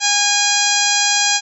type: harmonic tone with a mistuned harmonic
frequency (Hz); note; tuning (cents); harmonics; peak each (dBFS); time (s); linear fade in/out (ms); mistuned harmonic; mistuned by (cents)
818; G#5; -26; 1 / 2 / 3 / 4 / 5 / 6 / 7 / 8 / 9; -22 / -22 / -22 / -22 / -22 / -22 / -22 / -22 / -22; 0-1.41; 50; 7; +34
effects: none